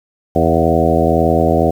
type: harmonic tone with a mistuned harmonic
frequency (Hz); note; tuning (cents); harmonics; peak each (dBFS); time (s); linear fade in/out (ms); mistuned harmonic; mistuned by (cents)
81.9; E2; -11; 1 / 2 / 3 / 4 / 5 / 6 / 7 / 8 / 9; -19 / -19 / -19 / -19 / -19 / -19 / -19 / -19 / -19; 0.35-1.71; 10; 8; +25
effects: 7-bit